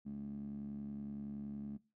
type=tone with band-pass filter; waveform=15% pulse; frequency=70.7 Hz; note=C#2; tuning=35 cents sharp; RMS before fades=-44 dBFS; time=0.05-1.78 s; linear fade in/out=20 ms; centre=220 Hz; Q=5.3; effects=noise-tail reverb RT60 0.3 s tail -20 dB re dry